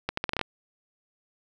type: accelerating click train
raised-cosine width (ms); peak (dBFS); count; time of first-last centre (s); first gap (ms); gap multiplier
0.3; -11; 8; 0.09-0.413; 84; 0.79
effects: none